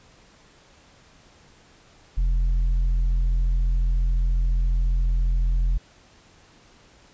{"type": "tone with tanh clipping", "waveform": "sine", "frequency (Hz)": 42.79, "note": "F1", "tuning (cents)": -35, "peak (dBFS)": -19, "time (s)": [2.17, 5.78], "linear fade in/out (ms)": 10, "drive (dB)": 4, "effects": ["pink hiss -54 dBFS RMS until 7.13 s", "resampled to 16000 Hz"]}